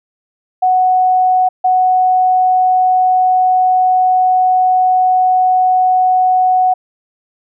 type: tone pair in turn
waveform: sine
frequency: 740 / 740 Hz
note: F#5 / F#5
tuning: 0 / 0 cents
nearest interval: unison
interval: 0 cents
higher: neither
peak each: -8 dBFS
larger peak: neither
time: 0.62-1.49 / 1.64-6.74 s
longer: second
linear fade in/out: 10 ms
effects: none